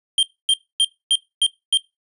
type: tone bursts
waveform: square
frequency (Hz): 3173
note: G7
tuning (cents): +20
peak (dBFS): -13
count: 6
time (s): 0.18-1.774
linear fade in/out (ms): 2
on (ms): 49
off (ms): 260
effects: noise-tail reverb RT60 0.2 s tail -20 dB re dry + resampled to 24000 Hz